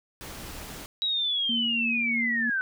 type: noise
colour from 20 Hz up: pink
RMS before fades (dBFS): -40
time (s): 0.21-0.86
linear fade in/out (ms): 0
type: linear sweep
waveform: sine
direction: down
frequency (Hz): 3876 to 1497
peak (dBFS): -24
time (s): 1.02-2.61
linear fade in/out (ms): 0
type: tone with tremolo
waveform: sine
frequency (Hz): 233.1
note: A#3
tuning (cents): 0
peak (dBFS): -28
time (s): 1.49-2.5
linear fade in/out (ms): 5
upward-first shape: triangle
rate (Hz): 3.2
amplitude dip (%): 35
effects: none